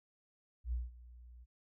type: tone with ADSR envelope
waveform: sine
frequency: 60.2 Hz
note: B1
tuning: 44 cents flat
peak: -32 dBFS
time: 0.64-1.46 s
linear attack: 85 ms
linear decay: 180 ms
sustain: -20 dB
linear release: 33 ms
effects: none